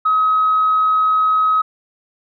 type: tone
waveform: sine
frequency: 1272 Hz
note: D#6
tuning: 38 cents sharp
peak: -11 dBFS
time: 0.05-1.62 s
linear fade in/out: 10 ms
effects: tanh soft clip ceiling -7 dBFS